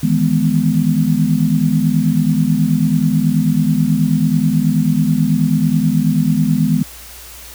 sine chord, E major seventh, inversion third, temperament equal, 155.56 / 164.81 / 207.7 / 246.9 Hz, D#3 / E3 / G#3 / B3, 0 / 0 / 0 / 0 cents, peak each -17 dBFS, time 0.03-6.83 s, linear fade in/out 5 ms, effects added 60 Hz sine -40 dBFS peak until 7.54 s + white hiss -36 dBFS RMS until 7.54 s

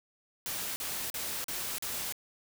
white noise bursts, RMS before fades -36 dBFS, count 5, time 0.46-2.124 s, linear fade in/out 0 ms, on 300 ms, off 41 ms, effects none

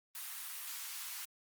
white high-pass noise, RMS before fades -44 dBFS, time 0.15-1.25 s, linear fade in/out 2 ms, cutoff 960 Hz, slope 24 dB/octave, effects Opus 32 kbps

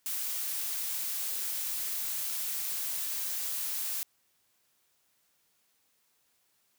blue noise, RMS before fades -34 dBFS, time 0.06-4.03 s, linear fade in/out 0 ms, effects white hiss -72 dBFS RMS until 6.78 s + high-pass 60 Hz 12 dB/octave

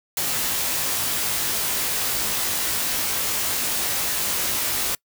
white noise with comb filter, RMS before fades -24 dBFS, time 0.17-4.95 s, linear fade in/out 2 ms, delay 19 ms, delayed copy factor +0.9, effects noise-tail reverb RT60 0.1 s tail -25 dB re dry

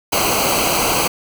pink noise with comb filter, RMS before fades -17 dBFS, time 0.12-1.08 s, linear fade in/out 10 ms, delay 0.56 ms, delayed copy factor -0.8, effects none

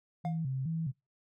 sine tone with vibrato, 146.83 Hz, D3, in tune, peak -31 dBFS, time 0.24-0.92 s, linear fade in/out 20 ms, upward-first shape square, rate 2.4 Hz, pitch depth 180 cents each way
triangle tone with exponential decay, 711 Hz, F5, 31 cents sharp, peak -31 dBFS, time 0.25-0.43 s, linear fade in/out 0 ms, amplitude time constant 37 ms
effects noise-tail reverb RT60 0.2 s tail -23 dB re dry

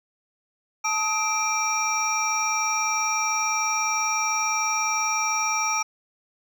triangle tone cluster, 873 / 1269 / 2357 / 5680 Hz, A5 / D#6 / D7 / F8, -14 / +34 / +6 / +28 cents, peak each -26 dBFS, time 0.84-5.83 s, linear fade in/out 10 ms, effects none

